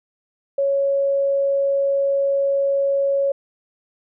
sine tone, 554.4 Hz, C#5, in tune, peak -16 dBFS, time 0.58-3.32 s, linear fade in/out 5 ms, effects none

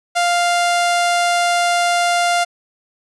sawtooth tone, 698.5 Hz, F5, in tune, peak -10 dBFS, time 0.15-2.45 s, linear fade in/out 20 ms, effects resampled to 24000 Hz

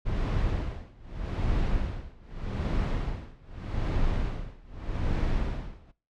brown noise with tremolo, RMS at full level -26 dBFS, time 0.05-5.92 s, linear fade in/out 20 ms, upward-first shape sine, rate 0.82 Hz, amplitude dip 95%, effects noise-tail reverb RT60 0.3 s tail -18 dB re dry + low-pass 4000 Hz 12 dB/octave

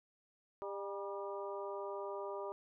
harmonic tone with a mistuned harmonic, 200 Hz, G3, 35 cents sharp, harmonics 2 / 3 / 4 / 5 / 6, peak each -43 / -45 / -51 / -47 / -50 dBFS, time 0.62-2.52 s, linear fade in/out 0 ms, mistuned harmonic 5, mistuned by -56 cents, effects none

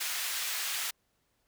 pink high-pass noise, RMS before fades -34 dBFS, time 0-0.91 s, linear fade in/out 10 ms, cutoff 1800 Hz, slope 12 dB/octave, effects pink hiss -75 dBFS RMS until 1.47 s

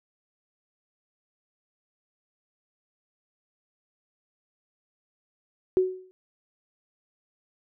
sine tone with exponential decay, 371.7 Hz, F#4, 8 cents sharp, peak -15 dBFS, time 5.77-6.11 s, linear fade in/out 0 ms, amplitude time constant 72 ms, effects none

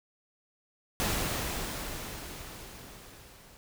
pink noise with level ramp, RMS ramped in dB -29 to -55 dBFS, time 1-3.57 s, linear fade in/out 0 ms, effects none

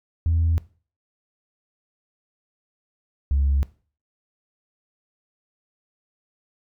sine tone pair in turn, 82.41 / 69.3 Hz, E2 / C#2, 0 / 0 cents, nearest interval minor third, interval 300 cents, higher first, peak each -16 dBFS, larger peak neither, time 0.26-0.58 / 3.31-3.63 s, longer neither, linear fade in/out 0 ms, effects noise-tail reverb RT60 0.4 s tail -20 dB re dry + tanh soft clip ceiling -14 dBFS

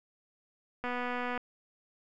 click train, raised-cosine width 0.5 ms, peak -21 dBFS, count 133, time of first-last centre 0.84-1.377 s, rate 246 Hz, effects none

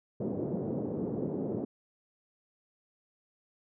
white band-pass noise, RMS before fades -34 dBFS, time 0.2-1.65 s, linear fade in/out 5 ms, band 120 to 450 Hz, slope 24 dB/octave, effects none

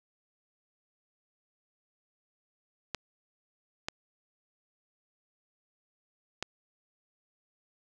clicks, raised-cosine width 0.2 ms, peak -15 dBFS, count 3, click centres 2.947 / 3.885 / 6.426 s, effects none

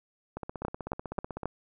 two click trains, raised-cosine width 1 ms, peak -16 / -22 dBFS, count 4 / 18, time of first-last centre 0.65-1.456 / 0.37-1.433 s, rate 3.72 / 16 Hz, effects none

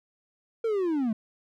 triangle linear sweep, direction down, 466.2 to 207.7 Hz, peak -22 dBFS, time 0.64-1.13 s, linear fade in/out 5 ms, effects none

